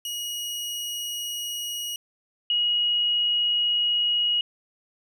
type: tone pair in turn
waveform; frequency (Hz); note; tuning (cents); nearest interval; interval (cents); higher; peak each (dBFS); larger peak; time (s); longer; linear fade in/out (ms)
sawtooth / sine; 2896 / 2896; F#7 / F#7; -38 / -38; unison; 0; neither; -26 / -20; second; 0.05-1.96 / 2.5-4.41; neither; 2
effects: none